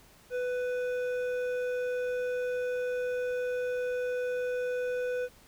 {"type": "tone with hard clipping", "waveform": "sine", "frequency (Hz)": 497, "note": "B4", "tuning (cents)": 11, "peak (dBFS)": -31, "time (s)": [0.3, 5.29], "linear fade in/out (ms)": 50, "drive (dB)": 9, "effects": ["pink hiss -58 dBFS RMS until 5.47 s"]}